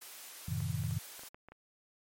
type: high-pass noise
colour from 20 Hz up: white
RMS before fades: -49 dBFS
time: 0.01-1.29 s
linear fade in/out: 10 ms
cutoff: 400 Hz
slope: 12 dB/octave
type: chord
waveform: sine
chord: F# diminished seventh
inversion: none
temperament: just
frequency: 92.5 / 111 / 133.2 / 159.84 Hz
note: F#2 / A2 / C3 / Eb3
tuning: 0 / +16 / +31 / +47 cents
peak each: -38 dBFS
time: 0.48-0.99 s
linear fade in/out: 5 ms
type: clicks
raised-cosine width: 0.5 ms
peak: -36 dBFS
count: 8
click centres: 0.604 / 0.837 / 0.91 / 1.194 / 1.235 / 1.345 / 1.486 / 1.52 s
effects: MP3 64 kbps